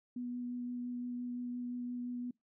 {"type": "tone with vibrato", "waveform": "sine", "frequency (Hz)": 244.9, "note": "B3", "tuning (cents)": -14, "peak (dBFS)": -37, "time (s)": [0.16, 2.31], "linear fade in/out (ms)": 5, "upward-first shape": "sine", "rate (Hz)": 5.8, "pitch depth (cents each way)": 9, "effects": ["noise-tail reverb RT60 0.2 s tail -25 dB re dry"]}